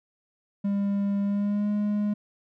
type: tone with pitch glide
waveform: triangle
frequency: 200.4 to 207.6 Hz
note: G3 to G#3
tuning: +38 to 0 cents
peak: -21 dBFS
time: 0.64-2.14 s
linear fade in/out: 10 ms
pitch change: +62 cents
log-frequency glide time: 1.22-1.69 s
effects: none